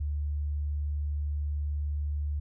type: tone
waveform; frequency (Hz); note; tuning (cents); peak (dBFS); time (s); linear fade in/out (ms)
sine; 73.42; D2; 0; -28; 0-2.4; 10
effects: none